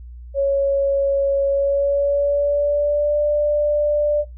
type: tone with pitch glide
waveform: sine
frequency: 554.4 to 590.8 Hz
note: C#5 to D5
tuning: 0 to +10 cents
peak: -15 dBFS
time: 0.34-4.25 s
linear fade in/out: 50 ms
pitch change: +110 cents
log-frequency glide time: 1.47-3.18 s
effects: noise-tail reverb RT60 0.2 s tail -21 dB re dry + added 60 Hz sine -34 dBFS peak until 4.37 s